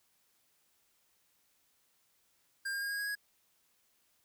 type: tone with pitch steps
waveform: square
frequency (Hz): 1600 / 1612.1 / 1624.2 / 1636.5 / 1648.8 / 1661.2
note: G6 / G6 / G#6 / G#6 / G#6 / G#6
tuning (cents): +35 / +48 / -39 / -26 / -13 / 0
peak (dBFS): -35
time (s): 2.65-3.154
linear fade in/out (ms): 10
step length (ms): 84
effects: white hiss -73 dBFS RMS until 4.24 s